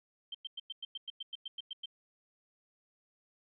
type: tone bursts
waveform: sine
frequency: 3136 Hz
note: G7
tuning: in tune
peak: -38 dBFS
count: 13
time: 0.32-1.858 s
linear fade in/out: 5 ms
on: 26 ms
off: 100 ms
effects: none